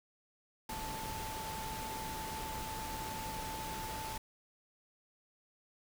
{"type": "tone in noise", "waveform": "sine", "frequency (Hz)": 880, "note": "A5", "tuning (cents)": 0, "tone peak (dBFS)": -42, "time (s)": [0.69, 4.18], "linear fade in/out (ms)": 5, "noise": "pink", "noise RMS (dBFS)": -43, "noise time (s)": [0.69, 4.18], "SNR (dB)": -2, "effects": []}